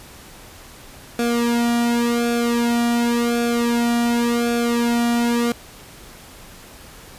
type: tone with flanger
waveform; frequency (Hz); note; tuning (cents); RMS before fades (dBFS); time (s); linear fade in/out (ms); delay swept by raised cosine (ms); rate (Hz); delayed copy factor
sawtooth; 236.7; A#3; +27; -19; 1.19-5.52; 2; 1 to 1.91; 0.9; -0.95
effects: pink hiss -42 dBFS RMS until 7.18 s + resampled to 32000 Hz